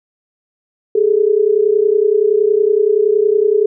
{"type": "tone pair together", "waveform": "sine", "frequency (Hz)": [403.3, 434], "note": ["G4", "A4"], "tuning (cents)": [49, -24], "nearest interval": "minor second", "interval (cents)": 127, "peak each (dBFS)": [-13, -12], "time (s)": [0.95, 3.66], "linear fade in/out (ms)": 5, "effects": []}